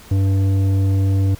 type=tone with tanh clipping; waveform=triangle; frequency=97 Hz; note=G2; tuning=18 cents flat; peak=-15 dBFS; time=0.11-1.35 s; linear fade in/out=5 ms; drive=14 dB; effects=pink hiss -43 dBFS RMS until 1.39 s